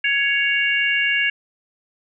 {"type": "harmonic tone", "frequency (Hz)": 557, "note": "C#5", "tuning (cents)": 8, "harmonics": [3, 4, 5], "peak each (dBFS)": [-21, -21, -21], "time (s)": [0.04, 1.3], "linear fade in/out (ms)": 5, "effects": []}